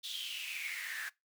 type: noise with high-pass filter sweep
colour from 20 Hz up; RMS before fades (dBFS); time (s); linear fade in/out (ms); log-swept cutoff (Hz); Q
pink; -41; 0.03-1.1; 20; 3600 to 1600; 8.7
effects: noise-tail reverb RT60 0.2 s tail -22 dB re dry